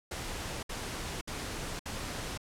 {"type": "noise bursts", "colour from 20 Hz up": "pink", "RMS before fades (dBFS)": -38, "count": 4, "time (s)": [0.11, 2.376], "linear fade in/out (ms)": 5, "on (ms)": 520, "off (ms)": 62, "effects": ["low-pass 10000 Hz 12 dB/octave"]}